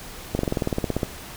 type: slowing click train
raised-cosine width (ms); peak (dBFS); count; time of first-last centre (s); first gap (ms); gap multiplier
2; -9; 14; 0.35-1.032; 41; 1.04
effects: pink hiss -39 dBFS RMS until 1.36 s